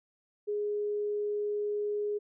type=tone; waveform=sine; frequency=415.3 Hz; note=G#4; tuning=in tune; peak=-29 dBFS; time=0.47-2.19 s; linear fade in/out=20 ms; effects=none